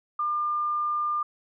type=tone; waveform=sine; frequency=1200 Hz; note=D6; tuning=37 cents sharp; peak=-24 dBFS; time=0.19-1.23 s; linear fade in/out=5 ms; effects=none